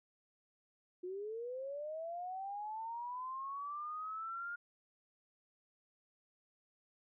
sine linear sweep, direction up, 353.3 to 1422 Hz, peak -40 dBFS, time 1.03-4.56 s, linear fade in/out 10 ms, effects none

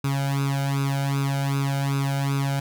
sawtooth tone with flanger, 138.59 Hz, C#3, in tune, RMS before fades -24 dBFS, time 0.04-2.6 s, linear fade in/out 5 ms, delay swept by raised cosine 0.79 to 1.35 ms, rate 2.6 Hz, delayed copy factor +1, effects none

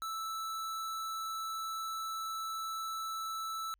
square tone, 1317 Hz, E6, 2 cents flat, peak -37 dBFS, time 0.02-3.74 s, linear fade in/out 0 ms, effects added 48 Hz sine -70 dBFS peak until 3.79 s

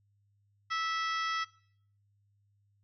harmonic tone, 654 Hz, E5, 14 cents flat, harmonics 2 / 3 / 4 / 5 / 6 / 7 / 8 / 9, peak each -32 / -36 / -46 / -42 / -51 / -50 / -43 / -53 dBFS, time 0.7-1.45 s, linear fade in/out 20 ms, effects noise-tail reverb RT60 0.6 s tail -19 dB re dry + added 101 Hz sine -68 dBFS peak until 2.83 s

